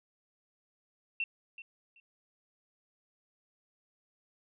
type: tone with echo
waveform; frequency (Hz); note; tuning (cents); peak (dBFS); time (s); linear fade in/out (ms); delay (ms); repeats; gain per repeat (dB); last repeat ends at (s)
sine; 2700; E7; +41; -30; 1.2-1.24; 2; 380; 2; -14; 2
effects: none